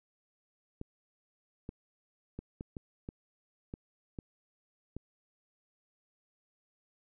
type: clicks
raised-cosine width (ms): 3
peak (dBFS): -27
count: 9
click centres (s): 0.814 / 1.691 / 2.39 / 2.609 / 2.768 / 3.089 / 3.739 / 4.188 / 4.966
effects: none